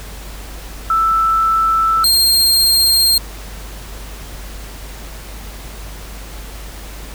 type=tone pair in turn; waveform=sine / sawtooth; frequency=1322 / 4205 Hz; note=E6 / C8; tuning=+5 / +8 cents; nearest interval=octave + minor sixth; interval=2003 cents; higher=second; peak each=-11 / -7 dBFS; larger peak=second; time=0.9-2.04 / 2.04-3.18 s; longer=neither; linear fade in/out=2 ms; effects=added 50 Hz sine -30 dBFS peak until 7.14 s + pink hiss -35 dBFS RMS until 7.14 s